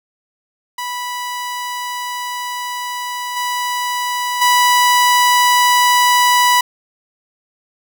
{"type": "tone with level steps", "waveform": "sawtooth", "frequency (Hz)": 984, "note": "B5", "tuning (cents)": -7, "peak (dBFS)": [-18, -14, -6], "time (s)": [0.78, 6.61], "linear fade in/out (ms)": 5, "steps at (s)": [3.36, 4.41], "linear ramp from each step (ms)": 10, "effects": []}